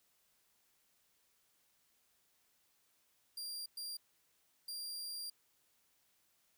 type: tone bursts at uneven times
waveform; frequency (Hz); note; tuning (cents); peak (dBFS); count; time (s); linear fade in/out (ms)
sawtooth; 4767; D8; +25; -39; 3; 3.37-3.66 / 3.77-3.97 / 4.68-5.3; 5
effects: white hiss -75 dBFS RMS until 6.57 s